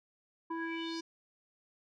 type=tone with low-pass filter sweep; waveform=square; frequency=329.6 Hz; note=E4; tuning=in tune; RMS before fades=-38 dBFS; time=0.5-1.01 s; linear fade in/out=10 ms; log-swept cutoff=1100 to 5700 Hz; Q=5.2; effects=none